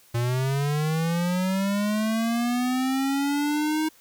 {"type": "linear sweep", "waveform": "square", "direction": "up", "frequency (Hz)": [116.54, 315.5], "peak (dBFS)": -23, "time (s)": [0.14, 3.89], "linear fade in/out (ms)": 10, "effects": ["white hiss -56 dBFS RMS until 4 s"]}